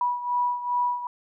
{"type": "beating tone pair", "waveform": "sine", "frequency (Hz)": [976, 978.5], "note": ["B5", "B5"], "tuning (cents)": [-21, -16], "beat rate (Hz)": 2.5, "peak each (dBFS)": [-24, -29], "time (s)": [0.01, 1.07], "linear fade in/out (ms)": 2, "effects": []}